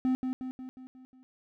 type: tone with echo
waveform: triangle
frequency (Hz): 257.4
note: C4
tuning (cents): -28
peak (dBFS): -22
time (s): 0.05-0.15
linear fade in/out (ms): 0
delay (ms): 180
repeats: 6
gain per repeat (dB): -5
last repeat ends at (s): 1.23
effects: none